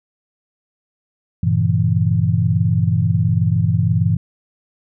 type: chord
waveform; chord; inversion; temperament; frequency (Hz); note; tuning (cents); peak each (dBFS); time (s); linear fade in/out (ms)
sine; G diminished seventh; none; equal; 98 / 116.54 / 138.59 / 164.81; G2 / Bb2 / Db3 / Fb3; 0 / 0 / 0 / 0; -18 / -18 / -23 / -18; 1.43-4.17; 5
effects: none